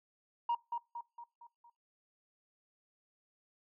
sine tone with echo, 945 Hz, A#5, 23 cents sharp, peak -27 dBFS, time 0.49-0.55 s, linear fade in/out 5 ms, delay 230 ms, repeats 5, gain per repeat -6 dB, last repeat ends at 1.7 s, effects noise-tail reverb RT60 0.3 s tail -24 dB re dry + tanh soft clip ceiling -27 dBFS

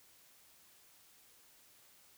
silence, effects white hiss -64 dBFS RMS until 2.17 s

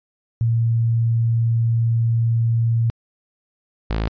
sine / sawtooth tone pair in turn, 115.3 / 54.63 Hz, A#2 / A1, -19 / -12 cents, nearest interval octave + minor second, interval 1293 cents, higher first, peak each -15 / -16 dBFS, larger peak first, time 0.41-2.9 / 3.9-4.08 s, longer first, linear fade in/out 0 ms, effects resampled to 11025 Hz

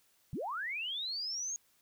sine linear sweep, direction up, 104.3 to 6645 Hz, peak -35 dBFS, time 0.33-1.56 s, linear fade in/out 0 ms, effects white hiss -70 dBFS RMS until 1.81 s

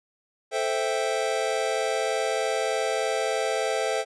square chord, A minor seventh, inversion none, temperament equal, 440 / 523.3 / 659.3 / 784 Hz, A4 / C5 / E5 / G5, 0 / 0 / 0 / 0 cents, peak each -30 / -30 / -30 / -32 dBFS, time 0.51-4.05 s, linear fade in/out 50 ms, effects resampled to 22050 Hz

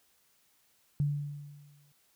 sine tone with exponential decay, 145 Hz, D3, 22 cents flat, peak -24 dBFS, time 1-1.92 s, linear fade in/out 0 ms, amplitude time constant 200 ms, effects white hiss -69 dBFS RMS until 2.15 s

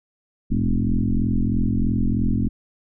sine tone with frequency modulation, 110 Hz, A2, in tune, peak -17 dBFS, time 0.5-2.49 s, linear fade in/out 20 ms, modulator 43.1 Hz, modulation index 3.8, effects none

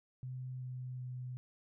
sine tone with pitch steps, 128.1 / 126.9 / 126 Hz, C3 / B2 / B2, -36 / +47 / +35 cents, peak -40 dBFS, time 0.23-1.37 s, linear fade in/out 0 ms, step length 380 ms, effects none

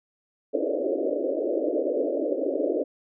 white band-pass noise, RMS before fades -26 dBFS, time 0.53-2.84 s, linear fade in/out 20 ms, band 270 to 620 Hz, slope 96 dB/octave, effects none

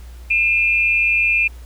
sine tone pair together, 2419 / 2637 Hz, D#7 / E7, -49 / 0 cents, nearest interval minor second, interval 149 cents, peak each -15 / -18 dBFS, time 0.3-1.48 s, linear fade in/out 10 ms, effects added 60 Hz sine -34 dBFS peak until 1.65 s + pink hiss -49 dBFS RMS until 1.65 s

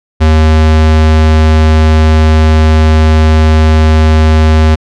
square tone, 78.4 Hz, D#2, 14 cents sharp, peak -4 dBFS, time 0.2-4.76 s, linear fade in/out 20 ms, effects low-pass 5000 Hz 12 dB/octave

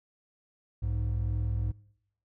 triangle tone pair together, 61.74 / 103.83 Hz, B1 / G#2, 0 / 0 cents, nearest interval major sixth, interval 900 cents, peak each -28 dBFS, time 0.82-1.72 s, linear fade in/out 10 ms, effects noise-tail reverb RT60 0.8 s tail -24 dB re dry + tanh soft clip ceiling -18 dBFS

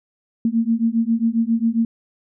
sine beating tone pair, 225.1 / 232.5 Hz, A3 / A#3, +40 / -4 cents, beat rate 7.4 Hz, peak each -19 dBFS, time 0.45-1.85 s, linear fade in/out 2 ms, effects none

